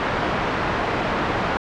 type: low-pass noise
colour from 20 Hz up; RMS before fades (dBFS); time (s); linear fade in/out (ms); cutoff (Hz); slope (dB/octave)
white; -23; 0-1.57; 0; 1300; 12
effects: low-pass 5000 Hz 12 dB/octave